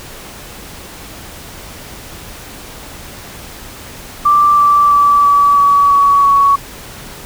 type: tone with pitch steps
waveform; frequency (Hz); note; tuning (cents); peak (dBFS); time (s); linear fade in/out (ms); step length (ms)
sine; 1174.7 / 1165.2 / 1155.9 / 1146.5 / 1137.3 / 1128.2 / 1119.1; D6 / D6 / D6 / D6 / C#6 / C#6 / C#6; 0 / -14 / -28 / -42 / +44 / +30 / +16; -6; 4.25-6.56; 10; 330
effects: pink hiss -32 dBFS RMS until 7.25 s